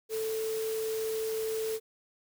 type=tone in noise; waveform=sine; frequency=441.5 Hz; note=A4; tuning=6 cents sharp; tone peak=-30 dBFS; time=0.09-1.8 s; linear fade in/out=50 ms; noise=white; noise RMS=-42 dBFS; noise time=0.09-1.8 s; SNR=+9 dB; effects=none